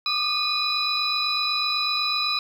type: tone cluster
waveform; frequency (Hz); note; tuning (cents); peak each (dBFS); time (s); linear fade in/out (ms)
sine; 1180 / 1228 / 2475 / 3965 / 5050; D6 / D#6 / D#7 / B7 / D#8; +8 / -23 / -10 / +6 / +25; -31 / -31 / -29 / -24 / -31; 0.06-2.39; 2
effects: 8-bit